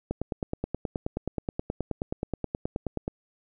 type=click train; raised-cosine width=2 ms; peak=-15 dBFS; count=29; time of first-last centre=0.11-3.079 s; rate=9.43 Hz; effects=none

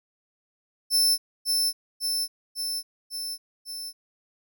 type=tone with echo; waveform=sawtooth; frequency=5300 Hz; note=E8; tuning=9 cents sharp; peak=-16 dBFS; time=0.9-1.18 s; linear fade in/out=50 ms; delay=550 ms; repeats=5; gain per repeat=-3 dB; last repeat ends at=3.93 s; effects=none

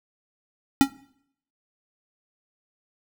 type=tone with exponential decay; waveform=square; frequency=274.1 Hz; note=C#4; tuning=19 cents flat; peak=-9 dBFS; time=0.81-0.9 s; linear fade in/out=0 ms; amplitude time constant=19 ms; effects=noise-tail reverb RT60 0.7 s tail -22 dB re dry

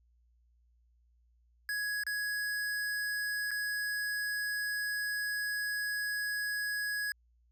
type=tone with dropouts; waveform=square; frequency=1670 Hz; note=G#6; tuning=9 cents sharp; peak=-33 dBFS; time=1.69-7.12 s; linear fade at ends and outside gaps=1 ms; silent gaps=2.036-2.066 / 3.508-3.514 s; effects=added 59 Hz sine -65 dBFS peak until 7.51 s

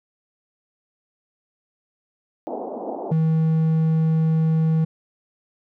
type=band-pass noise; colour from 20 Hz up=white; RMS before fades=-30 dBFS; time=2.47-3.12 s; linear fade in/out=0 ms; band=220 to 820 Hz; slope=48 dB/octave
type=tone; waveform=triangle; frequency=160 Hz; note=D#3; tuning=49 cents sharp; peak=-14 dBFS; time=3.11-4.85 s; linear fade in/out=10 ms
effects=none

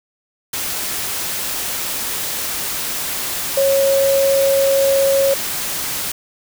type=tone in noise; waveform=sine; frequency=548 Hz; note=C#5; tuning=20 cents flat; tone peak=-12 dBFS; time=3.57-5.34 s; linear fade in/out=5 ms; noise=white; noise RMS=-23 dBFS; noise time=0.53-6.12 s; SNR=+8 dB; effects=none

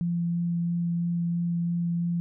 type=tone with vibrato; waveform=sine; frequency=171.4 Hz; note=F3; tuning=32 cents flat; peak=-24 dBFS; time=0.01-2.2 s; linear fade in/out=0 ms; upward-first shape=sine; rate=3 Hz; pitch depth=8 cents each way; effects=none

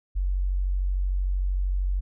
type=tone; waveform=sine; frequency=46.58 Hz; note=F#1; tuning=12 cents sharp; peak=-22 dBFS; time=0.15-2.01 s; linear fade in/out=20 ms; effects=none

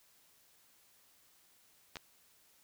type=clicks; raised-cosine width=0.2 ms; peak=-25 dBFS; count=2; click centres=1.957 / 1.969 s; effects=white hiss -67 dBFS RMS until 2.63 s

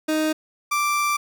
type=tone pair in turn; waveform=30% pulse; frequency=311.1 / 1174.6 Hz; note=D#4 / D6; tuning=0 / 0 cents; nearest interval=octave + major seventh; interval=2300 cents; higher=second; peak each=-17 dBFS; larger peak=neither; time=0.08-0.33 / 0.71-1.17 s; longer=second; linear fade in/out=10 ms; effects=none

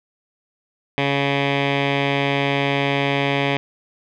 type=tone with low-pass filter; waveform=10% pulse; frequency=140 Hz; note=C#3; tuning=18 cents sharp; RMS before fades=-20 dBFS; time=0.98-3.57 s; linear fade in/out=0 ms; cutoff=2800 Hz; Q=5; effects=none

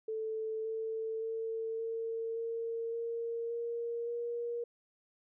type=tone with pitch steps; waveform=sine; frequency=440 / 444.6 / 449.2 / 453.9 / 458.7 / 463.5 / 468.3 / 473.2 Hz; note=A4 / A4 / A4 / A#4 / A#4 / A#4 / A#4 / A#4; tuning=0 / +18 / +36 / -46 / -28 / -10 / +8 / +26 cents; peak=-34 dBFS; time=0.08-4.64 s; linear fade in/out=5 ms; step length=570 ms; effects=none

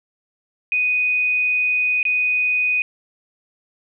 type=tone with dropouts; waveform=sine; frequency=2489 Hz; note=D#7; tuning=in tune; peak=-16 dBFS; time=0.72-2.82 s; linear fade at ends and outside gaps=1 ms; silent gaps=2.029-2.052 s; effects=none

